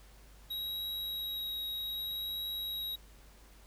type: tone with vibrato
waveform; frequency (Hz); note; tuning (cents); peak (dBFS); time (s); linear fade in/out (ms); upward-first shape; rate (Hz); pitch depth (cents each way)
square; 3827; A#7; +45; -36; 0.5-2.96; 10; triangle; 0.64; 10
effects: added 50 Hz sine -55 dBFS peak until 3.66 s + pink hiss -61 dBFS RMS until 3.66 s